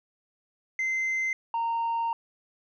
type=tone pair in turn; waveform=sine; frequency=2072 / 923 Hz; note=C7 / A#5; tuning=-17 / -17 cents; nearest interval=octave + major second; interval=1400 cents; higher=first; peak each=-23 dBFS; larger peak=neither; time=0.79-1.33 / 1.54-2.13 s; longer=second; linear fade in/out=2 ms; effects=tanh soft clip ceiling -24 dBFS